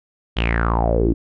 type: tone with low-pass filter sweep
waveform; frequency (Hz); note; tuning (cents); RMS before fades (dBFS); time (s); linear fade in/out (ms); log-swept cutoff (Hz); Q
sawtooth; 57.2; A#1; -32; -18; 0.36-1.14; 20; 3300 to 290; 7.6
effects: none